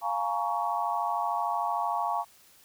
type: chord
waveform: sine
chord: Bb minor seventh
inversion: second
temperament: just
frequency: 699.2 / 839.1 / 932.3 / 1118.8 Hz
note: F5 / Ab5 / Bb5 / Db6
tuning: +2 / +18 / 0 / +16 cents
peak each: -32 dBFS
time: 0.01-2.25 s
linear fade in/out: 50 ms
effects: white hiss -58 dBFS RMS until 2.64 s